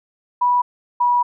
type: tone pair in turn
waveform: sine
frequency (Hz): 980 / 972.1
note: B5 / B5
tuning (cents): -14 / -28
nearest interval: unison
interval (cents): 14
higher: first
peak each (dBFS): -13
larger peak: neither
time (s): 0.41-0.62 / 1-1.23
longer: second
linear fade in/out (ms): 10
effects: none